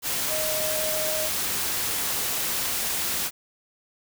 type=tone in noise; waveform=sine; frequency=622.3 Hz; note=D#5; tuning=in tune; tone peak=-29 dBFS; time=0.28-1.3 s; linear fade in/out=50 ms; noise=white; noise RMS=-27 dBFS; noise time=0.02-3.31 s; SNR=-5 dB; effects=none

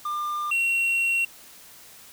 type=tone pair in turn; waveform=triangle; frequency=1198 / 2735 Hz; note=D6 / F7; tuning=+34 / -37 cents; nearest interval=octave + major second; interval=1429 cents; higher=second; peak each=-24 / -19 dBFS; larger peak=second; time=0.05-0.51 / 0.51-1.25 s; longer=second; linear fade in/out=5 ms; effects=white hiss -48 dBFS RMS until 2.12 s

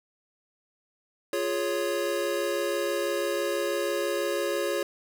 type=chord; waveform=square; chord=Db major; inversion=first; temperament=equal; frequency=349.2 / 415.3 / 554.4 Hz; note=F4 / Ab4 / Db5; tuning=0 / 0 / 0 cents; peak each=-32 / -32 / -30 dBFS; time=1.33-4.83 s; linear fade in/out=2 ms; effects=none

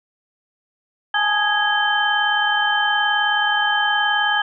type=tone cluster; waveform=sine; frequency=830 / 869 / 1251 / 1657 / 3092 Hz; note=G#5 / A5 / D#6 / G#6 / G7; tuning=-1 / -22 / +9 / -4 / -24 cents; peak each=-22 / -26 / -27 / -19 / -23 dBFS; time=1.14-4.42 s; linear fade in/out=5 ms; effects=none

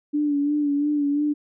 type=tone with vibrato; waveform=sine; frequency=290.9 Hz; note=D4; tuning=16 cents flat; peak=-19 dBFS; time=0.13-1.34 s; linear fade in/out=20 ms; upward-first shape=sine; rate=2.9 Hz; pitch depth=40 cents each way; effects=none

